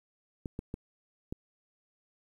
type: clicks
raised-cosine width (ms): 3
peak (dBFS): -23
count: 4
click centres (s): 0.458 / 0.591 / 0.741 / 1.325
effects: 10-bit